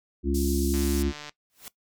harmonic tone, 69.3 Hz, C#2, in tune, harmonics 1 / 3 / 4 / 5, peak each -26 / -30 / -29 / -28 dBFS, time 0.23-1.13 s, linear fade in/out 50 ms
pink band-pass noise, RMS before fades -37 dBFS, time 0.34-1.03 s, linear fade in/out 10 ms, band 4800 to 16000 Hz, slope 24 dB/octave
click train, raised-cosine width 0.2 ms, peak -22 dBFS, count 83, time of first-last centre 0.74-1.294 s, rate 148 Hz
white noise with exponential growth, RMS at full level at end -38 dBFS, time 1.5-1.68 s, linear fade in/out 0 ms, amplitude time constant 39 ms
effects noise-tail reverb RT60 0.1 s tail -19 dB re dry

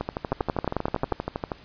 two click trains, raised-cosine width 1 ms, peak -13 / -9 dBFS, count 20 / 10, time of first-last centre 0.01-1.518 / 0.32-1.124 s, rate 12.6 / 11.2 Hz, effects pink hiss -50 dBFS RMS until 1.64 s + resampled to 11025 Hz

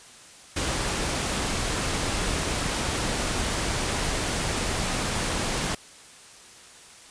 pink noise, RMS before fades -27 dBFS, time 0.56-5.75 s, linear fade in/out 5 ms, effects white hiss -48 dBFS RMS until 7.1 s + resampled to 22050 Hz

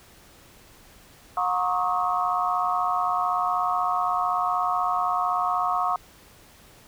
sine tone cluster, 722 / 940 / 1090 / 1166 / 1267 Hz, F#5 / A#5 / C#6 / D6 / D#6, -43 / +14 / -29 / -13 / +31 cents, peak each -26 / -32 / -26 / -34 / -28 dBFS, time 1.37-5.96 s, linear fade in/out 2 ms, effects pink hiss -52 dBFS RMS until 6.87 s

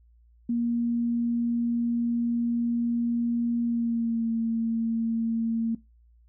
sine tone with pitch glide, 235.9 to 227.7 Hz, A#3 to A#3, +21 to -40 cents, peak -23 dBFS, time 0.49-5.75 s, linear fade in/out 5 ms, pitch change -61 cents, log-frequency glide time 3.63-4.3 s, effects noise-tail reverb RT60 0.2 s tail -19 dB re dry + added 58 Hz sine -55 dBFS peak until 6.28 s

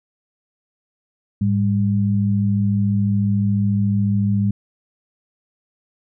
sine tone pair together, 105.9 / 199.91 Hz, G#2 / G3, +34 / +34 cents, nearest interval major seventh, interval 1100 cents, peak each -18 dBFS, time 1.41-4.51 s, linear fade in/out 5 ms, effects none

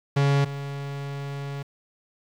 45% pulse tone pair in turn, 140.3 / 140.3 Hz, C#3 / C#3, +21 / +21 cents, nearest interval unison, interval 0 cents, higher neither, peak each -18 / -30 dBFS, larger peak first, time 0.16-0.45 / 0.45-1.63 s, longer second, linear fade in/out 10 ms, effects low-pass 5000 Hz 12 dB/octave + 8-bit

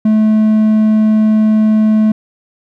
triangle tone, 216.3 Hz, A3, 29 cents flat, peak -5 dBFS, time 0.05-2.12 s, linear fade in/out 5 ms, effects none

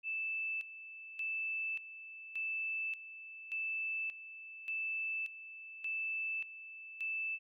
sine tone with tremolo, 2637 Hz, E7, in tune, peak -35 dBFS, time 0.03-7.39 s, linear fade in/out 50 ms, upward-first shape square, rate 0.86 Hz, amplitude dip 75%, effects none

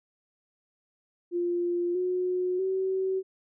sine tone with pitch steps, 349.2 / 364 / 379.5 Hz, F4 / F#4 / F#4, 0 / -28 / +44 cents, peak -25 dBFS, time 1.31-3.23 s, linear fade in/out 50 ms, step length 640 ms, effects none

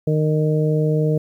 harmonic tone, 153.9 Hz, D#3, 19 cents flat, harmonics 1 / 2 / 3 / 4, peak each -17 / -26 / -21 / -28 dBFS, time 0.07-1.18 s, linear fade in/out 5 ms, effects 9-bit

